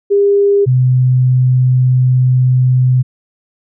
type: tone pair in turn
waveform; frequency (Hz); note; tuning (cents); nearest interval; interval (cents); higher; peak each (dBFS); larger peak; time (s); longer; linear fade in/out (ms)
sine; 402.6 / 127.4; G4 / C3; +46 / -46; octave + minor sixth; 1992; first; -7; neither; 0.1-0.66 / 0.66-3.03; second; 20
effects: none